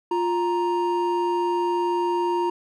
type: tone pair together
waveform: triangle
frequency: 350.8 / 934 Hz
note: F4 / A#5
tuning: +8 / +3 cents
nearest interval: octave + perfect fourth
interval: 1695 cents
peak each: -21 / -22 dBFS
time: 0.11-2.5 s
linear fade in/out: 5 ms
effects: none